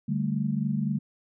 sine chord, D suspended fourth, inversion none, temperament equal, 146.83 / 196 / 220 Hz, D3 / G3 / A3, 0 / 0 / 0 cents, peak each -29 dBFS, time 0.08-0.99 s, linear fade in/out 10 ms, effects none

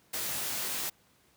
white noise with comb filter, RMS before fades -34 dBFS, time 0.13-0.9 s, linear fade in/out 10 ms, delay 20 ms, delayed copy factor -0.95, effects pink hiss -65 dBFS RMS until 1.36 s + high-pass 80 Hz 12 dB/octave

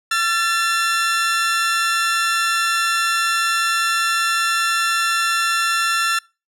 sawtooth tone pair together, 1354.9 / 1755 Hz, E6 / A6, +47 / -5 cents, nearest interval major third, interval 448 cents, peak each -15 / -17 dBFS, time 0.11-6.19 s, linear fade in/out 5 ms, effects noise-tail reverb RT60 0.3 s tail -25 dB re dry + low-pass 11000 Hz 12 dB/octave

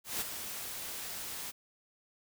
white noise with ADSR envelope, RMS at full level -33 dBFS, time 0.04-1.52 s, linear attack 170 ms, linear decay 17 ms, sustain -8 dB, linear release 24 ms, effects none

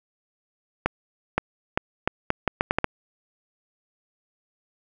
accelerating click train, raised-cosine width 0.5 ms, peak -5 dBFS, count 10, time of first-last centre 0.86-2.843 s, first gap 520 ms, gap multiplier 0.76, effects none

